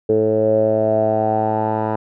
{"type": "tone with low-pass filter sweep", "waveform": "10% pulse", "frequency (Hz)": 109, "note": "A2", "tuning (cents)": -16, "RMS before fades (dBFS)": -17, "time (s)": [0.09, 1.96], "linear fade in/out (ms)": 5, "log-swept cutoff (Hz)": [450, 1000], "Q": 7.2, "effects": []}